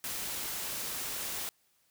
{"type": "noise", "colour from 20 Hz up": "white", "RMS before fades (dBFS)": -37, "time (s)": [0.04, 1.49], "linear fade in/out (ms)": 0, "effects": ["white hiss -71 dBFS RMS until 1.9 s"]}